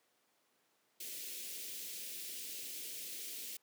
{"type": "band-stop noise", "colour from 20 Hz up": "white", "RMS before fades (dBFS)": -45, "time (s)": [1, 3.57], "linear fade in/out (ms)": 5, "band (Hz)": [460, 2300], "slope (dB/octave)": 24, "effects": ["pink hiss -75 dBFS RMS until 3.62 s", "high-pass 300 Hz 12 dB/octave"]}